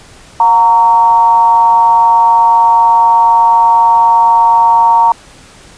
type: tone with frequency modulation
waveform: sine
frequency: 924 Hz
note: A#5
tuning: 16 cents flat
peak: -4 dBFS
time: 0.4-5.12 s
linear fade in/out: 2 ms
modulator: 205 Hz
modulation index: 0.45
effects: pink hiss -38 dBFS RMS until 5.77 s + resampled to 22050 Hz